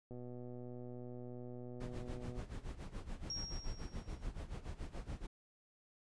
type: click train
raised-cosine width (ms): 2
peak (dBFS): -37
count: 283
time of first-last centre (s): 0.11-2.403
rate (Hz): 123
type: noise with tremolo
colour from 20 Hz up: brown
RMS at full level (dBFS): -42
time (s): 1.8-5.27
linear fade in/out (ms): 10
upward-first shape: sine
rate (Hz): 7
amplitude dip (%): 80
type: tone with exponential decay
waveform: sine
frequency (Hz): 5588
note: F8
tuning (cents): 0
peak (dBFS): -38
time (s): 3.3-4.27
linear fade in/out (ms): 2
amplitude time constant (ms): 210
effects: resampled to 22050 Hz